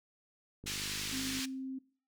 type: click train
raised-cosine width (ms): 3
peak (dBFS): -35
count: 39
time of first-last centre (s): 0.64-1.391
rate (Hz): 50.6
type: band-pass noise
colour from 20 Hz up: white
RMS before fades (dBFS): -39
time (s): 0.66-1.46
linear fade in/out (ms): 10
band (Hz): 1800 to 5800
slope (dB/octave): 12
type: tone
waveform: sine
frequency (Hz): 263.9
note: C4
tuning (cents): +15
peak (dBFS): -37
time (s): 1.12-1.79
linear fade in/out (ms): 10
effects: noise-tail reverb RT60 0.4 s tail -20 dB re dry

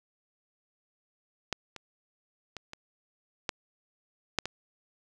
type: clicks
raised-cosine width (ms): 0.2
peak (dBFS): -12 / -24 / -22 / -24 / -12 / -8 / -16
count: 7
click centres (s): 1.527 / 1.763 / 2.567 / 2.734 / 3.492 / 4.387 / 4.456
effects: none

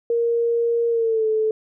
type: tone with pitch glide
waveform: sine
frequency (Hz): 467.5 to 436.2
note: A#4 to A4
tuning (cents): +5 to -15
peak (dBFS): -17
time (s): 0.1-1.51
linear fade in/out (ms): 2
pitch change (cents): -120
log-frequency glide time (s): 0.89-1.27
effects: none

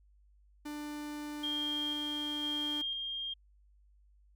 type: tone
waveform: 45% pulse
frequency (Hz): 296.6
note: D4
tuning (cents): +17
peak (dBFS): -39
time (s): 0.65-2.82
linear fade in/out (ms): 10
type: tone with tremolo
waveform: sine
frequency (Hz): 3215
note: G7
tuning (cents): +43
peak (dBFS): -33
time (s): 1.43-3.34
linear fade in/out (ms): 10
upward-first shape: square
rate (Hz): 1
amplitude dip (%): 25
effects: added 50 Hz sine -61 dBFS peak until 4.35 s

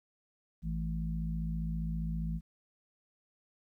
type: harmonic tone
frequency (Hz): 55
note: A1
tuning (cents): 0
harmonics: 1 / 3 / 4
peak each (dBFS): -35 / -35 / -43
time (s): 0.62-2.41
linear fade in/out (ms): 50
effects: 12-bit

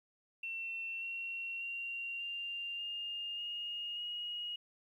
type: tone with pitch steps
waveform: sine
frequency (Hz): 2701 / 2731 / 2761 / 2791 / 2822 / 2853 / 2885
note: E7 / F7 / F7 / F7 / F7 / F7 / F#7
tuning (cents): +42 / -39 / -20 / -2 / +17 / +36 / -44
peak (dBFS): -38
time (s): 0.43-4.56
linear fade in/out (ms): 5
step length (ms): 590
effects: 12-bit

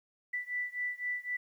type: beating tone pair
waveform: sine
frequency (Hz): 1974 / 1977.9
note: B6 / B6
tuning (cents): -1 / +2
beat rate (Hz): 3.9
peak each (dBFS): -36 / -37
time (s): 0.33-1.37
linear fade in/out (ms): 10
effects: 11-bit

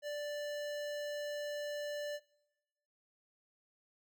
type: tone with notch filter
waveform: square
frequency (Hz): 587.3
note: D5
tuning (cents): 0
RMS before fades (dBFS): -40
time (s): 0.02-2.2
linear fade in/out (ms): 50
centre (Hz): 11000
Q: 0.95
effects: noise-tail reverb RT60 1.0 s tail -22 dB re dry

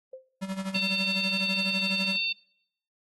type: tone with exponential decay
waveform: sine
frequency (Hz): 521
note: C5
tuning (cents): -7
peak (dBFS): -35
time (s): 0.13-0.29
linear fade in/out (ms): 5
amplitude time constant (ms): 33
type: tone with tremolo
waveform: square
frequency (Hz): 191.8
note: G3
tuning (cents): -37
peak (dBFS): -29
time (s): 0.41-2.17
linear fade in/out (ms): 20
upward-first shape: sine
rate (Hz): 12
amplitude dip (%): 75
type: harmonic tone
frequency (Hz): 903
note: A5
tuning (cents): +45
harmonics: 3 / 4 / 5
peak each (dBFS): -28 / -34 / -32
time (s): 0.74-2.33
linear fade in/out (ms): 10
effects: noise-tail reverb RT60 0.7 s tail -24 dB re dry + AAC 32 kbps

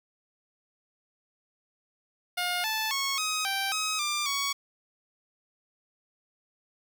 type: tone with pitch steps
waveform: 10% pulse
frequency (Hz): 713 / 875 / 1099 / 1261 / 782 / 1269 / 1190 / 1119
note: F5 / A5 / C#6 / D#6 / G5 / D#6 / D6 / C#6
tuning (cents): +36 / -10 / -15 / +23 / -4 / +34 / +22 / +16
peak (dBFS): -19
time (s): 2.37-4.53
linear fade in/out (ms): 10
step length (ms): 270
effects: none

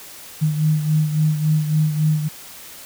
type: beating tone pair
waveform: sine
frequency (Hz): 153.6 / 157.2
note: D#3 / D#3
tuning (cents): -22 / +18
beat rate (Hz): 3.6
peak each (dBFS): -16 / -23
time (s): 0.41-2.29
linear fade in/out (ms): 20
effects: white hiss -39 dBFS RMS until 2.85 s

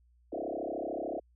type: tone with frequency modulation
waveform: sine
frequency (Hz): 493.9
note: B4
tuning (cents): 0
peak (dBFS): -33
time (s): 0.32-1.2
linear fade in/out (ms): 10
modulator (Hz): 33.5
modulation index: 6.3
effects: added 60 Hz sine -62 dBFS peak until 1.35 s

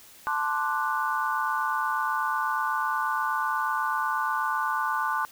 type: chord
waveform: sine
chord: D dominant seventh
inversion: second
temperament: equal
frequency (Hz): 880 / 1046.5 / 1174.7 / 1480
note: A5 / C6 / D6 / F#6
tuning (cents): 0 / 0 / 0 / 0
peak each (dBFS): -30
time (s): 0.27-5.25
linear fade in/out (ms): 0
effects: white hiss -51 dBFS RMS until 5.31 s

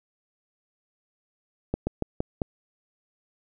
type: slowing click train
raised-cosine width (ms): 2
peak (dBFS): -12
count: 5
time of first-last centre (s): 1.74-2.418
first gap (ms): 130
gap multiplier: 1.18
effects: none

